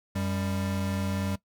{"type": "tone pair together", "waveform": "square", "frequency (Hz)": [93.02, 196.8], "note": ["F#2", "G3"], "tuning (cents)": [10, 7], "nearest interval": "octave + minor second", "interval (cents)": 1297, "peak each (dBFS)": [-31, -31], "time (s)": [0.15, 1.36], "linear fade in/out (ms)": 10, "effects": ["noise-tail reverb RT60 0.1 s tail -19 dB re dry"]}